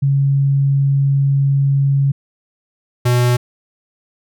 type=tone pair in turn; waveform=sine / square; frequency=138.59 / 122.66 Hz; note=C#3 / B2; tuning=0 / -11 cents; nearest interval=major second; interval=211 cents; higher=first; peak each=-11 / -12 dBFS; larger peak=first; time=0.02-2.12 / 3.05-3.37 s; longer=first; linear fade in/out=10 ms; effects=none